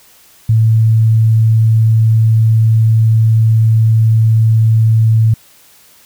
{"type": "tone", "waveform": "sine", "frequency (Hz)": 111.5, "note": "A2", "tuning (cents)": 23, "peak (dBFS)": -6, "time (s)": [0.49, 5.34], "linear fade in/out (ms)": 5, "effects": ["white hiss -45 dBFS RMS until 6.05 s"]}